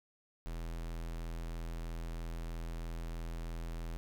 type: tone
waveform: square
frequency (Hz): 41.55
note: E1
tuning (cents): +15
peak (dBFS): -39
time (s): 0.46-3.97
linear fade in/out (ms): 0
effects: none